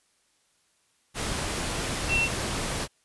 sine tone in noise, 2706 Hz, E7, 45 cents sharp, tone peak -22 dBFS, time 2.08-2.29 s, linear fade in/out 50 ms, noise pink, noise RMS -30 dBFS, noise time 1.14-2.88 s, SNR +5 dB, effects white hiss -68 dBFS RMS until 3.04 s + resampled to 24000 Hz

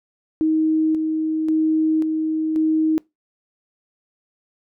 sine tone with tremolo, 315.1 Hz, D#4, 22 cents sharp, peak -15 dBFS, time 0.41-2.98 s, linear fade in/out 0 ms, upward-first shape square, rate 0.93 Hz, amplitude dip 35%, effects noise-tail reverb RT60 0.2 s tail -24 dB re dry

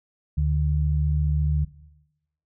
sine tone pair together, 74.45 / 148.9 Hz, D2 / D3, +24 / +24 cents, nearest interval octave, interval 1200 cents, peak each -21 / -24 dBFS, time 0.37-1.65 s, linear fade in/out 10 ms, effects noise-tail reverb RT60 0.9 s tail -17 dB re dry

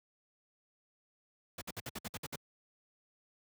pink noise bursts, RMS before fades -41 dBFS, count 9, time 1.58-2.359 s, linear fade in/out 5 ms, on 35 ms, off 58 ms, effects high-pass 80 Hz 12 dB/octave

